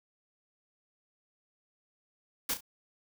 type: noise with echo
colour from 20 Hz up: white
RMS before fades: -31 dBFS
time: 2.49-2.54 s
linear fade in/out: 5 ms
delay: 34 ms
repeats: 2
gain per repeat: -10 dB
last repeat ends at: 2.608 s
effects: none